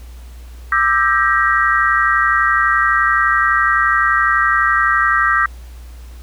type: chord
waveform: sine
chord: E half-diminished seventh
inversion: third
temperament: just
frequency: 1186.7 / 1318.5 / 1582.2 / 1898.7 Hz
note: D6 / E6 / G6 / Bb6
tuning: +18 / 0 / +16 / +31 cents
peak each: -17 dBFS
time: 0.72-5.46 s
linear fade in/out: 2 ms
effects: added 60 Hz sine -32 dBFS peak until 6.22 s + pink hiss -47 dBFS RMS until 6.22 s